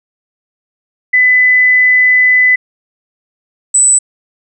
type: tone pair in turn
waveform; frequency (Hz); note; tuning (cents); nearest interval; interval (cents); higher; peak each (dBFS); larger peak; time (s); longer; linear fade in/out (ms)
sine; 2004 / 7974; B6 / B8; +25 / +16; 2 octaves; 2391; second; -5; neither; 1.13-2.56 / 3.74-3.99; first; 10
effects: none